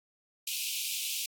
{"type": "high-pass noise", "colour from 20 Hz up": "pink", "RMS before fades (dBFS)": -34, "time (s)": [0.47, 1.26], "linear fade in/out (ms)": 5, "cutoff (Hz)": 2400, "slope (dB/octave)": 96, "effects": ["AAC 64 kbps"]}